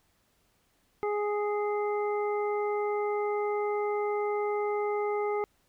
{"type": "harmonic tone", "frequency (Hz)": 415.3, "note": "G#4", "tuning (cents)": 0, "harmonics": [1, 2, 3, 5], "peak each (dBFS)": [-28, -34, -38, -42], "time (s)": [1.03, 5.44], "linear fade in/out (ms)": 0, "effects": ["pink hiss -70 dBFS RMS until 5.68 s"]}